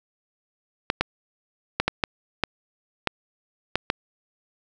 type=clicks; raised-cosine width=0.3 ms; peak=-4 dBFS; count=9; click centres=0.901 / 1.01 / 1.8 / 1.88 / 2.038 / 2.437 / 3.073 / 3.756 / 3.901 s; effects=none